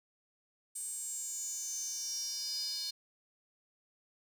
square tone with high-pass filter sweep, 329.6 Hz, E4, in tune, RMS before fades -39 dBFS, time 0.75-2.91 s, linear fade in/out 10 ms, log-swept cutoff 8500 to 4500 Hz, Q 9.5, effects none

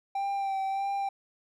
triangle tone with vibrato, 784 Hz, G5, in tune, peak -26 dBFS, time 0.15-1.09 s, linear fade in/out 5 ms, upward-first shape sine, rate 1.6 Hz, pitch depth 25 cents each way, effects none

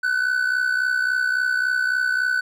triangle tone with amplitude modulation, 1501 Hz, F#6, 24 cents sharp, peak -14 dBFS, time 0.03-2.41 s, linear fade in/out 10 ms, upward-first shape sine, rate 63.6 Hz, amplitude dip 65%, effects none

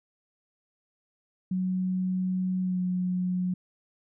sine tone with pitch glide, 185 to 181.82 Hz, F#3 to F#3, 0 to -30 cents, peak -25 dBFS, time 1.51-3.54 s, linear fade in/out 5 ms, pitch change -30 cents, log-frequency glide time 2.62-2.8 s, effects none

